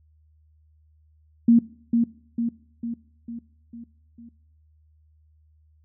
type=tone with echo; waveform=sine; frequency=233.1 Hz; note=A#3; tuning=in tune; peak=-11 dBFS; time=1.48-1.59 s; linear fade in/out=5 ms; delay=450 ms; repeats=6; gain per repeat=-5 dB; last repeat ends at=4.29 s; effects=noise-tail reverb RT60 0.6 s tail -20 dB re dry + added 77 Hz sine -56 dBFS peak until 5.84 s